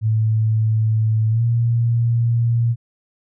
sine tone with pitch glide, 110 to 117.22 Hz, A2 to A#2, 0 to +10 cents, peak -14 dBFS, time 0.01-2.76 s, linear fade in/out 50 ms, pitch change +110 cents, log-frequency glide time 1.3-1.43 s, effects none

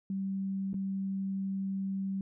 sine tone with dropouts, 193.7 Hz, G3, 20 cents flat, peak -31 dBFS, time 0.1-2.21 s, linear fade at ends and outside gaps 2 ms, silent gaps 0.732-0.742 s, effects none

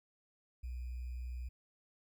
sine tone with sample-and-hold, 61.74 Hz, B1, in tune, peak -39 dBFS, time 0.63-1.49 s, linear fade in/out 10 ms, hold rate 2450 Hz, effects none

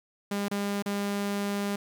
sawtooth tone with dropouts, 201.9 Hz, G#3, 49 cents flat, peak -24 dBFS, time 0.31-1.76 s, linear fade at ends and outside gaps 5 ms, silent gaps 0.484-0.512 / 0.824-0.859 s, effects 11-bit

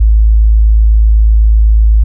sine tone, 54 Hz, A1, 32 cents flat, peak -3 dBFS, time 0-2.04 s, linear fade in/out 10 ms, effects none

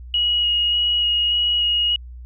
sine tone with vibrato, 2893 Hz, F#7, 40 cents flat, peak -16 dBFS, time 0.14-1.96 s, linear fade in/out 2 ms, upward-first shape square, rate 1.7 Hz, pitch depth 8 cents each way, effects added 61 Hz sine -34 dBFS peak until 2.25 s

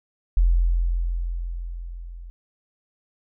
sine tone with level ramp, 42.98 Hz, F1, 27 cents flat, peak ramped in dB -13 to -36 dBFS, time 0.37-2.3 s, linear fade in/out 0 ms, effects none

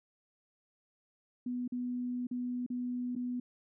sine tone with dropouts, 246.9 Hz, B3, in tune, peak -33 dBFS, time 1.46-3.4 s, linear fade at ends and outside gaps 5 ms, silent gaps 1.678-1.721 / 2.27-2.311 / 2.664-2.701 / 3.153-3.161 s, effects none

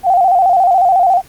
sine tone with vibrato, 737 Hz, F#5, 7 cents flat, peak -7 dBFS, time 0.03-1.22 s, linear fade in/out 50 ms, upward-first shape square, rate 14 Hz, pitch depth 76 cents each way, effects pink hiss -42 dBFS RMS until 1.28 s + Opus 24 kbps

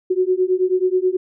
sine beating tone pair, 364.6 / 373.9 Hz, F#4 / F#4, -25 / +18 cents, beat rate 9.3 Hz, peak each -18 dBFS, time 0.1-1.17 s, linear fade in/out 10 ms, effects none

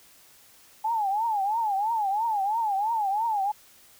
sine tone with vibrato, 848 Hz, G#5, 36 cents sharp, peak -23 dBFS, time 0.84-3.52 s, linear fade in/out 10 ms, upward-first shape triangle, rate 3 Hz, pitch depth 190 cents each way, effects white hiss -55 dBFS RMS until 3.99 s

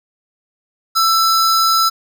square tone pair together, 1329 / 5018 Hz, E6 / D#8, +14 / +14 cents, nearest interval octave + major seventh, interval 2300 cents, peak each -13 / -18 dBFS, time 0.95-1.9 s, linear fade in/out 20 ms, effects none

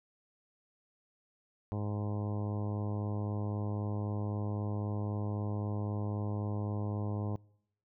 harmonic tone, 103.83 Hz, G#2, in tune, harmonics 1 / 2 / 3 / 4 / 5 / 6 / 7 / 8 / 9 / 10, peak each -34 / -40 / -44 / -46 / -48 / -50 / -51 / -52 / -53 / -54 dBFS, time 1.72-7.36 s, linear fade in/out 0 ms, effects noise-tail reverb RT60 0.8 s tail -26 dB re dry

